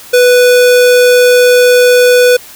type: tone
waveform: square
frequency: 494.2 Hz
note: B4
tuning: 1 cent sharp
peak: -4 dBFS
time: 0.13-2.37 s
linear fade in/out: 10 ms
effects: white hiss -33 dBFS RMS until 2.55 s